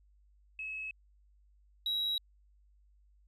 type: tone pair in turn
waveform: sine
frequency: 2579 / 3864 Hz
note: E7 / B7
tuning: -39 / -39 cents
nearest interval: perfect fifth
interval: 700 cents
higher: second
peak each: -37 / -28 dBFS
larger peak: second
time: 0.59-0.91 / 1.86-2.18 s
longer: neither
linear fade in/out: 2 ms
effects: tanh soft clip ceiling -29 dBFS + added 50 Hz sine -62 dBFS peak until 3.27 s